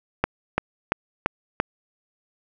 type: click train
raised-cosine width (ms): 0.5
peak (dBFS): -4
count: 5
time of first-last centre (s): 0.24-1.601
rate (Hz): 2.94
effects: none